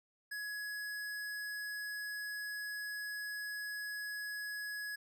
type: tone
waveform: square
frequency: 1680 Hz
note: G#6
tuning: 19 cents sharp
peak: -40 dBFS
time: 0.31-4.96 s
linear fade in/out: 10 ms
effects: none